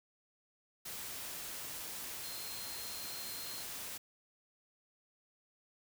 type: tone in noise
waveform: sine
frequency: 4180 Hz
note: C8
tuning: 2 cents flat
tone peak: -48 dBFS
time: 2.23-3.63 s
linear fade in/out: 10 ms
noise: white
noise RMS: -44 dBFS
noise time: 0.85-3.98 s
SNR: -7 dB
effects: none